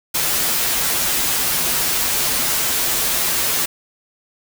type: noise with comb filter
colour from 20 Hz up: white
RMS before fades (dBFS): -19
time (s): 0.14-3.66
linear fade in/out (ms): 10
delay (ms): 10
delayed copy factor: -0.6
effects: none